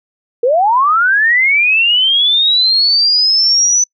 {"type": "linear sweep", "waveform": "sine", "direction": "up", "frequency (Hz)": [453.2, 6020], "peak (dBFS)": -8, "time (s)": [0.43, 3.84], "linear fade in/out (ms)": 5, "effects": ["noise-tail reverb RT60 0.1 s tail -26 dB re dry"]}